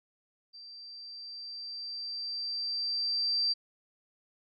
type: tone with level ramp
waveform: sine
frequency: 4691 Hz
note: D8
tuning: 3 cents flat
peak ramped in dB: -46 to -25 dBFS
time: 0.53-3.54 s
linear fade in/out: 20 ms
effects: none